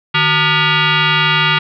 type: tone with frequency modulation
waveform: sine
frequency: 681 Hz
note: F5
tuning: 44 cents flat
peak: -10 dBFS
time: 0.14-1.59 s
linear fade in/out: 10 ms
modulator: 529 Hz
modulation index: 5.5
effects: none